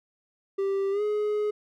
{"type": "tone with pitch glide", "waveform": "triangle", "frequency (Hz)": [392, 420.1], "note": ["G4", "G#4"], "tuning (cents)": [0, 20], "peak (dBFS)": -22, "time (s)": [0.58, 1.51], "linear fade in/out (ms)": 10, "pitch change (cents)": 120, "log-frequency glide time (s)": [0.91, 1.02], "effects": []}